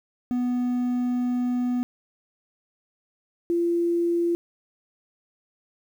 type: tone pair in turn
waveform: triangle / sine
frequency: 246.9 / 342.5 Hz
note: B3 / F4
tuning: 0 / -34 cents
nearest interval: tritone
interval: 566 cents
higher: second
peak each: -20 dBFS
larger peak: neither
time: 0.31-1.83 / 3.5-4.35 s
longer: first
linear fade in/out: 0 ms
effects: 9-bit